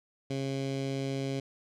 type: tone with notch filter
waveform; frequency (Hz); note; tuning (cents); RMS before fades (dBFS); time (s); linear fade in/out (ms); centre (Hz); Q
15% pulse; 135.9; C#3; -34; -33; 0.3-1.4; 5; 1300; 0.95
effects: low-pass 6000 Hz 12 dB/octave